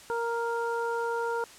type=harmonic tone; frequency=466.2 Hz; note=A#4; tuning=in tune; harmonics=1 / 2 / 3; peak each=-30 / -32 / -35 dBFS; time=0.1-1.44 s; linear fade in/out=0 ms; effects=white hiss -50 dBFS RMS until 1.58 s + low-pass 9000 Hz 12 dB/octave